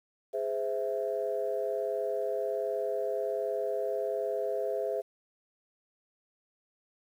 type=chord; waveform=sine; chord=Ab augmented; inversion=none; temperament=equal with one note detuned; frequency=415.3 / 516.6 / 659.3 Hz; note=Ab4 / C5 / E5; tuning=0 / -22 / 0 cents; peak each=-33 dBFS; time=0.33-5.02 s; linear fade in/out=20 ms; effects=tanh soft clip ceiling -20 dBFS + 10-bit